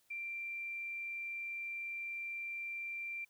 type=tone; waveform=sine; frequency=2361 Hz; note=D7; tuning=9 cents sharp; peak=-39 dBFS; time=0.1-3.25 s; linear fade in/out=10 ms; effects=white hiss -73 dBFS RMS until 3.29 s